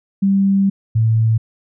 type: tone pair in turn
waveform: sine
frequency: 196 / 111.87 Hz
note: G3 / A2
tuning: 0 / +29 cents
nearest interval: minor seventh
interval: 971 cents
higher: first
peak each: -11 dBFS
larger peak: neither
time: 0.22-0.7 / 0.95-1.38 s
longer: first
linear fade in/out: 10 ms
effects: none